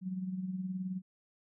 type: tone with tremolo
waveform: sine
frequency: 185.9 Hz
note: F#3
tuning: 8 cents sharp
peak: -32 dBFS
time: 0.01-1.02 s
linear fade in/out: 50 ms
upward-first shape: sine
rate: 19 Hz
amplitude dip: 55%
effects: none